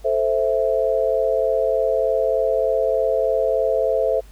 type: chord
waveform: sine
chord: A minor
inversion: none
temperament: equal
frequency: 440 / 523.3 / 659.3 Hz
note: A4 / C5 / E5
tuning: 0 / 0 / 0 cents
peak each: -22 / -20 / -21 dBFS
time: 0.04-4.21 s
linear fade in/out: 20 ms
effects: added 50 Hz sine -41 dBFS peak until 4.31 s + pink hiss -53 dBFS RMS until 4.31 s